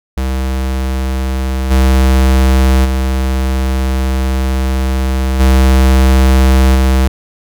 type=tone with level steps; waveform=square; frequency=65.41 Hz; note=C2; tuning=in tune; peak=-14 / -7 / -12 / -6 / -8 dBFS; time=0.17-7.08 s; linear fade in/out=5 ms; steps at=1.7 / 2.84 / 5.39 / 6.74 s; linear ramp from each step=20 ms; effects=none